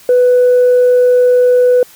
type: tone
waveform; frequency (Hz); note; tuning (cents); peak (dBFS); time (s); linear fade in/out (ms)
sine; 496.1; B4; +8; -4; 0.09-1.83; 2
effects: tanh soft clip ceiling -3 dBFS + white hiss -41 dBFS RMS until 1.95 s